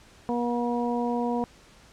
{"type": "harmonic tone", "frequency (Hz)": 240, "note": "B3", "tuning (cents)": -49, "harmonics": [1, 2, 3, 4], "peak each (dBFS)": [-27, -30, -32, -33], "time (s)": [0.29, 1.44], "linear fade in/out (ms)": 0, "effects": ["pink hiss -54 dBFS RMS until 1.92 s", "low-pass 8000 Hz 12 dB/octave"]}